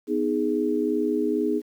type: chord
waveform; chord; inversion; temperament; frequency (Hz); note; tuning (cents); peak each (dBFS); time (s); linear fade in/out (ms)
sine; G# minor; first; just; 249.2 / 311.5 / 415.3; B3 / D#4 / G#4; +16 / +2 / 0; -27 / -25 / -25; 0.07-1.62; 50
effects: 9-bit